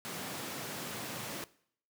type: high-pass noise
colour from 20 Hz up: pink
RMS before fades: -41 dBFS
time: 0.05-1.44 s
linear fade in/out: 0 ms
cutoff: 130 Hz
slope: 24 dB/octave
effects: noise-tail reverb RT60 0.6 s tail -19 dB re dry